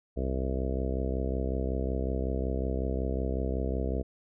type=harmonic tone; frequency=65.41 Hz; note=C2; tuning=in tune; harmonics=1 / 2 / 3 / 4 / 5 / 6 / 7 / 8 / 9 / 10; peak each=-30 / -39 / -38 / -38 / -41 / -39 / -38 / -42 / -45 / -42 dBFS; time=0.16-4.03 s; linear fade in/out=20 ms; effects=none